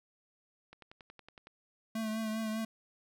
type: click train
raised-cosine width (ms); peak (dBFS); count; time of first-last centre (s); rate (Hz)
0.3; -35; 9; 0.73-1.471; 10.8
type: tone with vibrato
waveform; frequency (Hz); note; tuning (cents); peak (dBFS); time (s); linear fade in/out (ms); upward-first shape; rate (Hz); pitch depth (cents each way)
square; 219.8; A3; -2; -34; 1.95-2.65; 5; triangle; 5; 37
effects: none